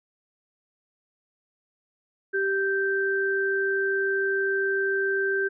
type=tone pair together; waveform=sine; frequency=390.8 / 1563.2 Hz; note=G4 / G6; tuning=-5 / -5 cents; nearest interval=2 octaves; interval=2400 cents; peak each=-25 dBFS; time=2.33-5.49 s; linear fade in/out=20 ms; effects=none